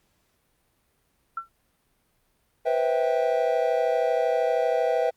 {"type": "tone with exponential decay", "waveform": "sine", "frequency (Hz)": 1348, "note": "E6", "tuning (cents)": 38, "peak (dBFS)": -24, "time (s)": [1.37, 1.49], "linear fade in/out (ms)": 5, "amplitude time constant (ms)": 24}
{"type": "chord", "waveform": "triangle", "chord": "C major seventh", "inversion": "third", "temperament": "just", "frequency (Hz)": [490.5, 523.3, 654.1, 784.9], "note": ["B4", "C5", "E5", "G5"], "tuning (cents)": [-12, 0, -14, 2], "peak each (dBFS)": [-23, -27, -23, -27], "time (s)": [2.65, 5.11], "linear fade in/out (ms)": 20}
{"effects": ["pink hiss -69 dBFS RMS until 5.16 s", "Opus 48 kbps"]}